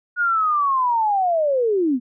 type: linear sweep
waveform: sine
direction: down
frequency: 1456 to 231.8 Hz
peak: -16 dBFS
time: 0.16-2 s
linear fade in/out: 50 ms
effects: none